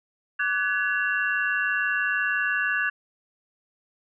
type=tone cluster; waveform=sine; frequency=1159 / 1495 / 1693 / 2743 Hz; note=D6 / F#6 / G#6 / F7; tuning=-23 / +17 / +33 / -32 cents; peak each=-34 / -26 / -25 / -33 dBFS; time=0.39-2.9 s; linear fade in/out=10 ms; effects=none